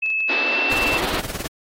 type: tone with pitch glide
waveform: sine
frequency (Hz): 2602 to 2672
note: E7 to E7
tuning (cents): -23 to +23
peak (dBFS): -19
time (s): 0.02-0.98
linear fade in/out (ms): 10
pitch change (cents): +46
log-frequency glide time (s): 0.28-0.59
type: clicks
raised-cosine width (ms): 0.2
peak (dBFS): -25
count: 6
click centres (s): 0.061 / 0.103 / 0.205 / 0.328 / 0.485 / 0.522
type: band-pass noise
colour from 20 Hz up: pink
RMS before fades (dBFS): -26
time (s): 0.29-1.2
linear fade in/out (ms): 5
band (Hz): 270 to 4600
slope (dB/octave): 48
type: noise with tremolo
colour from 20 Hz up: pink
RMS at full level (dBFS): -26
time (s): 0.71-1.48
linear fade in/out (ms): 10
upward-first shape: triangle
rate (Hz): 19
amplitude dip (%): 90
effects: AAC 48 kbps